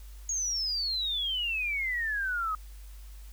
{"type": "exponential sweep", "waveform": "sine", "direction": "down", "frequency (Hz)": [6700, 1244.5], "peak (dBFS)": -28, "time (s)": [0.29, 2.55], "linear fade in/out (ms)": 2, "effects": ["added 50 Hz sine -43 dBFS peak until 3.32 s", "white hiss -58 dBFS RMS until 3.32 s"]}